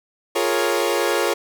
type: chord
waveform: sawtooth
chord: Bb minor seventh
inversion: second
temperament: equal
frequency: 349.2 / 415.3 / 466.2 / 554.4 Hz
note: F4 / Ab4 / Bb4 / Db5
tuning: 0 / 0 / 0 / 0 cents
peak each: -20 dBFS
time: 0.35-1.34 s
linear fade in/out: 10 ms
effects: none